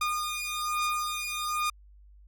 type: beating tone pair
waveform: sawtooth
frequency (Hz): 1219 / 1220.2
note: D#6 / D#6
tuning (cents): -36 / -34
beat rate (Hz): 1.2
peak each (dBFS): -28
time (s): 0.01-1.7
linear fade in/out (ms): 5
effects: added 50 Hz sine -51 dBFS peak until 2.27 s